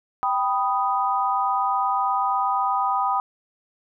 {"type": "chord", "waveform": "sine", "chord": "G augmented", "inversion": "none", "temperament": "equal", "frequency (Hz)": [784, 987.8, 1244.5], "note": ["G5", "B5", "D#6"], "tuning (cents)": [0, 0, 0], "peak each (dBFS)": -24, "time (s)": [0.23, 3.2], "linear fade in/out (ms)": 0, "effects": []}